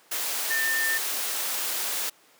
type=tone in noise; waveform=sine; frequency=1798 Hz; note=A6; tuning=37 cents sharp; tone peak=-24 dBFS; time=0.5-0.98 s; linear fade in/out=10 ms; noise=white; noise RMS=-29 dBFS; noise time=0.11-2.1 s; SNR=+2 dB; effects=pink hiss -57 dBFS RMS until 2.39 s + high-pass 400 Hz 12 dB/octave